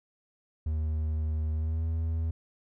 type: tone with pitch glide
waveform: triangle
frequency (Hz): 77.78 to 81.18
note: D#2 to E2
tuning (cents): 0 to -26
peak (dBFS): -25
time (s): 0.66-2.31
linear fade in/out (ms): 5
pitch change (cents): +74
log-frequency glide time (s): 1.53-1.84
effects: none